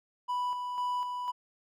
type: tone with tremolo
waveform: triangle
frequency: 987.8 Hz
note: B5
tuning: in tune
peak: -27 dBFS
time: 0.28-1.32 s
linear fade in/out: 20 ms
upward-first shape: square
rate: 2 Hz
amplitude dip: 40%
effects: none